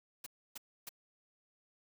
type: noise bursts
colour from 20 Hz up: white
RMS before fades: -45 dBFS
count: 3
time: 0.24-0.892 s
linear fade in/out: 5 ms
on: 24 ms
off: 290 ms
effects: none